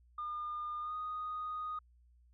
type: tone with pitch glide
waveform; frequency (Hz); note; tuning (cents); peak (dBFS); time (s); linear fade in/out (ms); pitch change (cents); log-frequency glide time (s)
sine; 1211 to 1240.7; D#6 to D#6; -47 to -5; -36; 0.18-1.79; 5; +42; 0.8-0.95
effects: tanh soft clip ceiling -33 dBFS + added 60 Hz sine -62 dBFS peak until 2.33 s